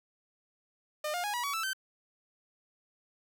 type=tone with pitch steps; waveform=sawtooth; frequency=606 / 708.3 / 827.8 / 967.5 / 1130.8 / 1321.7 / 1544.8 Hz; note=D#5 / F5 / G#5 / B5 / C#6 / E6 / G6; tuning=-46 / +24 / -6 / -36 / +34 / +4 / -26 cents; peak=-28 dBFS; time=1.04-1.733 s; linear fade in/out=5 ms; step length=99 ms; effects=none